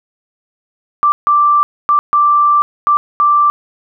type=tone bursts at uneven times; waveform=sine; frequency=1174.7 Hz; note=D6; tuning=in tune; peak=-7 dBFS; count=6; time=1.03-1.12 / 1.27-1.63 / 1.89-1.99 / 2.13-2.62 / 2.87-2.97 / 3.2-3.5 s; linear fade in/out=0 ms; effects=none

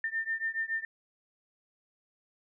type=beating tone pair; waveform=sine; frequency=1800 / 1807.1 Hz; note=A6 / A6; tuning=+39 / +46 cents; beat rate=7.1 Hz; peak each=-33 / -34 dBFS; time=0.04-0.85 s; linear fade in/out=2 ms; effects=none

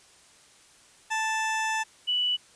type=tone pair in turn; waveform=20% pulse / sine; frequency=880 / 2960 Hz; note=A5 / F#7; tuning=0 / 0 cents; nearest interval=octave + major sixth; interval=2100 cents; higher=second; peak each=-21 / -23 dBFS; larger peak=first; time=1.1-1.84 / 2.07-2.37 s; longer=first; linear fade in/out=20 ms; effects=white hiss -56 dBFS RMS until 2.55 s + resampled to 22050 Hz

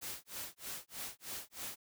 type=noise with tremolo; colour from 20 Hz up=white; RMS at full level=-42 dBFS; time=0.01-1.76 s; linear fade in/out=20 ms; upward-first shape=sine; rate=3.2 Hz; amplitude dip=100%; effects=none

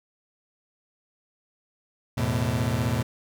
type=chord; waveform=30% pulse; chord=E suspended fourth; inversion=none; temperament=equal with one note detuned; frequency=82.41 / 110 / 125.7 Hz; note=E2 / A2 / B2; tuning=0 / 0 / +31 cents; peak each=-29 / -24 / -24 dBFS; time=2.17-3.03 s; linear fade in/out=10 ms; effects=none

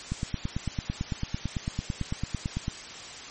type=click train; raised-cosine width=5 ms; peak=-16 dBFS; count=24; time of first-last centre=0.12-2.681 s; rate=8.98 Hz; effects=white hiss -41 dBFS RMS until 3.3 s + MP3 32 kbps

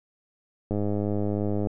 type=click train; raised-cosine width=2 ms; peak=-15 dBFS; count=100; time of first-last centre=0.71-1.671 s; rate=103 Hz; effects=none

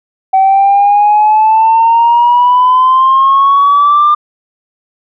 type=exponential sweep; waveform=sine; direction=up; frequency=762 to 1200 Hz; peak=-3 dBFS; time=0.33-4.15 s; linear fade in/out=10 ms; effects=tanh soft clip ceiling -1 dBFS

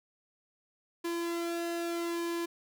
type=tone with flanger; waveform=sawtooth; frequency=339.9 Hz; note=F4; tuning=47 cents flat; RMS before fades=-34 dBFS; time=1.04-2.46 s; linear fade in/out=10 ms; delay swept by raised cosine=1.4 to 2.06 ms; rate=0.76 Hz; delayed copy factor=-0.6; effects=none

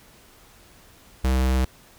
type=tone; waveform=square; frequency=64.6 Hz; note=C2; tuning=21 cents flat; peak=-19 dBFS; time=1.24-1.65 s; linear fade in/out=5 ms; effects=pink hiss -52 dBFS RMS until 1.98 s

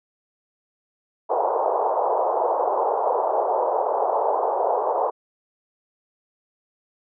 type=band-pass noise; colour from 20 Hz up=white; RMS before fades=-22 dBFS; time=1.29-5.11 s; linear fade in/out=20 ms; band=420 to 960 Hz; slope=48 dB/octave; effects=none

